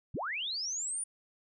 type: linear sweep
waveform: sine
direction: up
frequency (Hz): 53 to 9590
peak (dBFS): -33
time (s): 0.14-1.04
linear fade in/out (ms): 5
effects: none